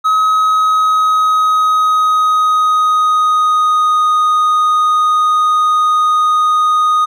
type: tone with pitch glide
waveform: triangle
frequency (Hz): 1274 to 1239.9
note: D#6 to D#6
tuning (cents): +41 to -6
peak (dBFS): -7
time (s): 0.04-7.06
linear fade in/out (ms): 20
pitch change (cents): -47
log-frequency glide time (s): 0.16-4.07
effects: none